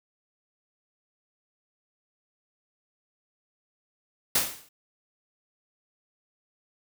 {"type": "noise with exponential decay", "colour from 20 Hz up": "white", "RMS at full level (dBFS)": -20, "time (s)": [4.35, 4.69], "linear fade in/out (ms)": 5, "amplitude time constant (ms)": 72, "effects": []}